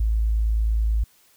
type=tone; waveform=sine; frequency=54.6 Hz; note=A1; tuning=13 cents flat; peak=-18 dBFS; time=0-1.04 s; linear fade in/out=5 ms; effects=white hiss -58 dBFS RMS until 1.36 s